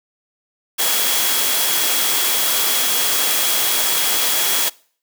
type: tone in noise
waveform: sine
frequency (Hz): 3322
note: G#7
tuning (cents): 0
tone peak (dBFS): -25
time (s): 0.78-4.7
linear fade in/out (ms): 20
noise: white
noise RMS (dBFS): -18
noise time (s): 0.78-4.7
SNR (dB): -10
effects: noise-tail reverb RT60 0.5 s tail -24 dB re dry + high-pass 300 Hz 12 dB/octave